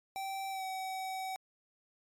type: tone with pitch glide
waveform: square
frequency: 776 to 758.3 Hz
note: G5 to F#5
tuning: -18 to +42 cents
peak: -37 dBFS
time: 0.16-1.36 s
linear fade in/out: 0 ms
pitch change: -40 cents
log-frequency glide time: 0.5-0.64 s
effects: MP3 96 kbps